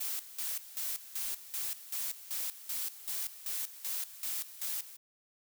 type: noise with tremolo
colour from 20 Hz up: blue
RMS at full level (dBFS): -36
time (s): 0-4.97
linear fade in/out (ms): 10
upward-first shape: square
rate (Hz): 2.6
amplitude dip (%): 80
effects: none